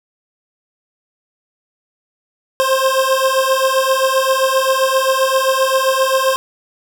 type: beating tone pair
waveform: 25% pulse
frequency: 525 / 532.6 Hz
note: C5 / C5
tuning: +6 / +31 cents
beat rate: 7.6 Hz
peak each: -12 dBFS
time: 2.6-6.36 s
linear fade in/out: 0 ms
effects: none